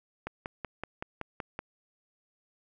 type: click train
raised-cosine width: 0.5 ms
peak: -20 dBFS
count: 8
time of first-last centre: 0.27-1.591 s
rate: 5.3 Hz
effects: none